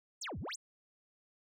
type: exponential two-way sweep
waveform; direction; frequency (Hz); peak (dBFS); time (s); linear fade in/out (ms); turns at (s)
sine; down then up; 9220 to 66.2 to 9220; -37; 0.21-0.56; 10; 0.39
effects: tanh soft clip ceiling -37 dBFS